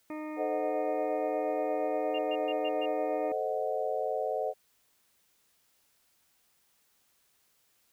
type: harmonic tone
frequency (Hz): 306.9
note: D#4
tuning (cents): -24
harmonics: 1 / 2 / 3 / 4 / 6 / 7 / 8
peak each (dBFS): -37 / -43 / -47 / -49 / -53 / -54 / -55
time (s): 0.1-3.32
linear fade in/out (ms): 2
type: chord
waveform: sine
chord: A diminished seventh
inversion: none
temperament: equal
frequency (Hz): 440 / 523.3 / 622.3 / 740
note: A4 / C5 / Eb5 / Gb5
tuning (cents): 0 / 0 / 0 / 0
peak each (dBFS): -35 / -34 / -34 / -35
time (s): 0.36-4.54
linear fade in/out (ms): 50
type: tone bursts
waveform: sine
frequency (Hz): 2794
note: F7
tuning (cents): 0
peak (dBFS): -36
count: 5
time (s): 2.14-2.86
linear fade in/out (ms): 10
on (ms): 48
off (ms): 120
effects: white hiss -70 dBFS RMS until 7.92 s